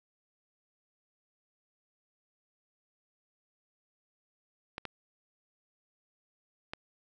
clicks, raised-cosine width 0.3 ms, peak -21 dBFS, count 3, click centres 4.781 / 4.853 / 6.735 s, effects none

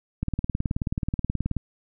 click train, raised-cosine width 5 ms, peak -13 dBFS, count 26, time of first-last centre 0.23-1.567 s, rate 18.7 Hz, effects none

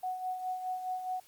sine tone with tremolo, 740 Hz, F#5, in tune, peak -31 dBFS, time 0.03-1.2 s, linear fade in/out 5 ms, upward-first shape sine, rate 4.8 Hz, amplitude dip 55%, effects white hiss -61 dBFS RMS until 1.27 s + Opus 32 kbps

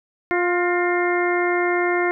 harmonic tone with a mistuned harmonic, 352.4 Hz, F4, 16 cents sharp, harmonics 1 / 2 / 3 / 4 / 5 / 6, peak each -20 / -25 / -29 / -28 / -28 / -26 dBFS, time 0.31-2.11 s, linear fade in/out 0 ms, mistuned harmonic 5, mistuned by +37 cents, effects none

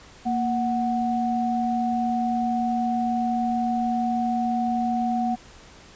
sine tone pair together, 233.1 / 740 Hz, A#3 / F#5, 0 / 0 cents, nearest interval octave + minor sixth, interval 2000 cents, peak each -24 / -24 dBFS, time 0.25-5.36 s, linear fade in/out 20 ms, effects pink hiss -48 dBFS RMS until 5.95 s + resampled to 16000 Hz

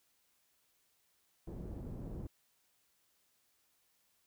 pink low-pass noise, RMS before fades -44 dBFS, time 1.47-2.27 s, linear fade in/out 5 ms, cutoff 340 Hz, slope 12 dB/octave, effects white hiss -75 dBFS RMS until 4.26 s

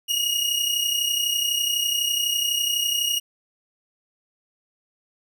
sawtooth tone pair together, 2858 / 2890 Hz, F7 / F#7, +39 / -41 cents, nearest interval unison, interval 20 cents, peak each -21 dBFS, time 0.08-3.2 s, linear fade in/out 20 ms, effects none

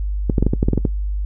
clicks, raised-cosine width 3 ms, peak -3 dBFS, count 10, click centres 0.298 / 0.382 / 0.426 / 0.466 / 0.535 / 0.629 / 0.685 / 0.733 / 0.777 / 0.852 s, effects noise-tail reverb RT60 0.1 s tail -20 dB re dry + added 50 Hz sine -19 dBFS peak until 1.25 s

